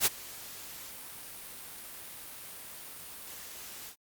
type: noise with ADSR envelope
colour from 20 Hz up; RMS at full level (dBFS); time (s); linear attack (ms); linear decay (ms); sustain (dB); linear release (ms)
white; -23; 0-3.96; 58; 27; -22; 78
effects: Opus 48 kbps